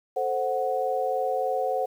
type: chord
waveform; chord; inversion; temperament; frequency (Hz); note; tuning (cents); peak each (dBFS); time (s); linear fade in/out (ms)
sine; F# diminished; first; equal; 440 / 523.3 / 740; A4 / C5 / F#5; 0 / 0 / 0; -31 / -27 / -27; 0.16-1.86; 10
effects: 9-bit